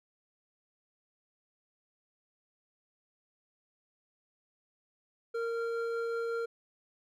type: tone pair together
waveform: triangle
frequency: 462.8 / 1383 Hz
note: A#4 / F6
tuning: -13 / -17 cents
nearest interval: octave + perfect fifth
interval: 1896 cents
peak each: -30 / -38 dBFS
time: 5.34-6.46 s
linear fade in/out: 10 ms
effects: none